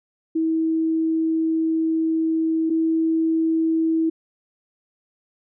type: tone pair in turn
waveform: sine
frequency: 322.5 / 323.8 Hz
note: E4 / E4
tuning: -38 / -31 cents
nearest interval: unison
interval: 7 cents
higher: second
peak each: -18 / -17 dBFS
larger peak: second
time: 0.35-2.7 / 2.7-4.1 s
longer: first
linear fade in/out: 10 ms
effects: none